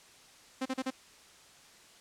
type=tone bursts; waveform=sawtooth; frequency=261.6 Hz; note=C4; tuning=in tune; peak=-27 dBFS; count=4; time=0.61-0.906 s; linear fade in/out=10 ms; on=47 ms; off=36 ms; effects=white hiss -57 dBFS RMS until 2 s + low-pass 8000 Hz 12 dB/octave